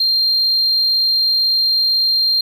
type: tone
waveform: triangle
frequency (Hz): 4186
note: C8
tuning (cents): 0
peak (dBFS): -10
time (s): 0-2.41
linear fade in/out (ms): 5
effects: tanh soft clip ceiling -9 dBFS + 8-bit